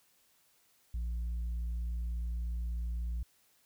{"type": "tone", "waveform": "sine", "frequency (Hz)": 58.27, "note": "A#1", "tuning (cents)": 0, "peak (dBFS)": -30, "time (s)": [0.94, 3.23], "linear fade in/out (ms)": 5, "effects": ["tanh soft clip ceiling -32 dBFS", "white hiss -69 dBFS RMS until 3.65 s"]}